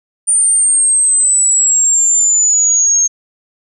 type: exponential sweep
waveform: sine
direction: down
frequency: 9100 to 6440 Hz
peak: -8 dBFS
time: 0.27-3.08 s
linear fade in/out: 20 ms
effects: none